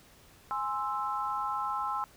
sine chord, Ab augmented, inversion none, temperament equal, 830.6 / 1046.5 / 1318.5 Hz, Ab5 / C6 / E6, 0 / 0 / 0 cents, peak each -35 / -34 / -34 dBFS, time 0.51-2.04 s, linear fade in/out 0 ms, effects pink hiss -58 dBFS RMS until 2.16 s

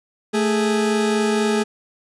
40% pulse tone pair together, 219.5 / 414.9 Hz, A3 / G#4, -4 / -2 cents, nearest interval major seventh, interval 1102 cents, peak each -19 dBFS, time 0.33-1.64 s, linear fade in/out 20 ms, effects resampled to 24000 Hz

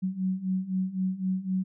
sine beating tone pair, 185 / 188.9 Hz, F#3 / F#3, 0 / +36 cents, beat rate 3.9 Hz, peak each -31 / -28 dBFS, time 0.02-1.64 s, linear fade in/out 20 ms, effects none

